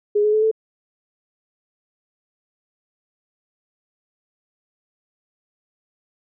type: tone with pitch steps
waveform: sine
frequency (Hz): 415.2 / 423.4 / 431.8 / 440.4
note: G#4 / G#4 / A4 / A4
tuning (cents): 0 / +33 / -33 / +2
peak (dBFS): -14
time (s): 0.15-0.514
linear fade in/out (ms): 10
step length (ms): 91
effects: none